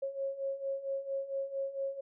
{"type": "beating tone pair", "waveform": "sine", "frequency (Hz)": [543, 547.4], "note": ["C#5", "C#5"], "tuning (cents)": [-36, -22], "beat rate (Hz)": 4.4, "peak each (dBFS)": [-39, -35], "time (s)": [0.02, 2.01], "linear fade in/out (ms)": 10, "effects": []}